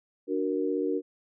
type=chord; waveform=sine; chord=D augmented; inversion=none; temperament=equal; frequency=293.7 / 370 / 466.2 Hz; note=D4 / F#4 / A#4; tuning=0 / 0 / 0 cents; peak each=-30 dBFS; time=0.27-1.02 s; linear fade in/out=50 ms; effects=none